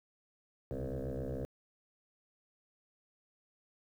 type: tone with frequency modulation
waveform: sine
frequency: 196 Hz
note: G3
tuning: in tune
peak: -34 dBFS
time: 0.71-1.45 s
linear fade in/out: 0 ms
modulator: 66.7 Hz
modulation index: 5.7
effects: tanh soft clip ceiling -33 dBFS + 11-bit